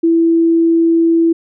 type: tone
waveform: sine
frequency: 331.6 Hz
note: E4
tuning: 10 cents sharp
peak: -8 dBFS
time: 0.03-1.33 s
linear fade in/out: 10 ms
effects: none